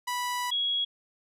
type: tone pair in turn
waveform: sawtooth / sine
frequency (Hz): 984 / 3323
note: B5 / G#7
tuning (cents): -7 / 0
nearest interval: octave + major sixth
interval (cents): 2107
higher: second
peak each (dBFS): -25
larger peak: neither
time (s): 0.07-0.51 / 0.51-0.85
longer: first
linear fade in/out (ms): 10
effects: resampled to 32000 Hz